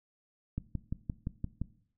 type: click train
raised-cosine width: 5 ms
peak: -21 dBFS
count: 7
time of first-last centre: 0.58-1.616 s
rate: 5.79 Hz
effects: noise-tail reverb RT60 0.6 s tail -18 dB re dry